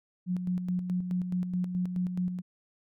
sine tone with tremolo, 180.6 Hz, F#3, 42 cents flat, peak -26 dBFS, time 0.26-2.42 s, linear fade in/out 50 ms, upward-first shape square, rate 4.7 Hz, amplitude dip 50%, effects none

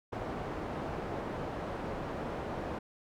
white low-pass noise, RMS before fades -38 dBFS, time 0.12-2.79 s, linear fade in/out 10 ms, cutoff 720 Hz, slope 12 dB/octave, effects none

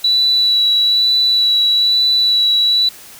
sine tone with vibrato, 3942 Hz, B7, 4 cents flat, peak -10 dBFS, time 0.04-2.89 s, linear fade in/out 5 ms, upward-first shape sine, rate 1.1 Hz, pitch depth 13 cents each way, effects white hiss -38 dBFS RMS until 3.19 s

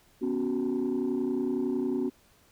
sine chord, B suspended second, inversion none, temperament just, 246.9 / 277.8 / 370.4 Hz, B3 / C#4 / F#4, 0 / +4 / +2 cents, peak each -29 dBFS, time 0.21-2.1 s, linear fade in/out 20 ms, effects tanh soft clip ceiling -22 dBFS + pink hiss -62 dBFS RMS until 2.51 s

